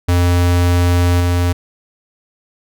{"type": "tone with level steps", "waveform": "square", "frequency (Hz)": 88, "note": "F2", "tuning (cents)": 14, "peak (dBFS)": [-11, -13], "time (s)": [0.08, 1.53], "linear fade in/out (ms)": 10, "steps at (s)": 1.2, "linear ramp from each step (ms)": 2, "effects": []}